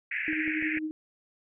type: band-pass noise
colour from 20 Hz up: white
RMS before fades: -32 dBFS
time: 0.11-0.79 s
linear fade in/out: 5 ms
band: 1600 to 2500 Hz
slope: 96 dB/octave
type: tone with tremolo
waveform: sine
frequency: 311.1 Hz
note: D#4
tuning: in tune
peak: -28 dBFS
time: 0.28-0.91 s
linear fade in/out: 0 ms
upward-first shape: sine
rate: 11 Hz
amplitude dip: 50%
type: click train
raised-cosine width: 2 ms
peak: -32 dBFS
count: 4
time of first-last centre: 0.33-0.772 s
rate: 6.78 Hz
effects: none